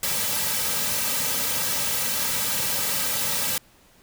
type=noise with comb filter; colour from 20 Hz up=white; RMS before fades=-25 dBFS; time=0.03-3.58 s; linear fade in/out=2 ms; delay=2.8 ms; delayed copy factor=-0.9; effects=pink hiss -56 dBFS RMS until 4.02 s